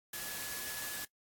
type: tone in noise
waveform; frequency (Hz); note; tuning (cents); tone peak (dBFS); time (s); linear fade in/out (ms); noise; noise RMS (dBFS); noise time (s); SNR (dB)
sine; 1701; G#6; +41; -47; 0.13-1.05; 5; white; -41; 0.13-1.05; -9
effects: noise-tail reverb RT60 0.1 s tail -22 dB re dry + AAC 64 kbps